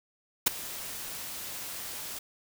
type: noise with ADSR envelope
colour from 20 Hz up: white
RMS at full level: -19 dBFS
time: 0.46-2.19 s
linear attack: 12 ms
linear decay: 11 ms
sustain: -20 dB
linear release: 7 ms
effects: none